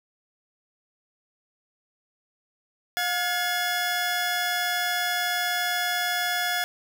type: tone pair together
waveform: 20% pulse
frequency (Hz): 714.1 / 1700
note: F5 / G#6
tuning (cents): +38 / +40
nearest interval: octave + minor third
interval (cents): 1502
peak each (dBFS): -22 / -22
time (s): 2.97-6.64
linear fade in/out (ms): 0
effects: none